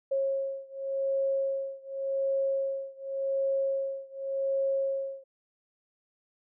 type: beating tone pair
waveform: sine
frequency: 543 / 543.88 Hz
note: C#5 / C#5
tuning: -36 / -33 cents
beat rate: 0.88 Hz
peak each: -30 / -31 dBFS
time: 0.11-5.24 s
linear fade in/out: 10 ms
effects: none